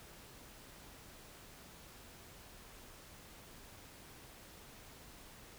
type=silence; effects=pink hiss -56 dBFS RMS until 5.58 s